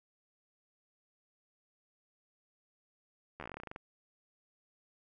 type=slowing click train; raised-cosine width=0.5 ms; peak=-28 dBFS; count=15; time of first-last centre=3.4-3.761 s; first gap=12 ms; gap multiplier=1.11; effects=none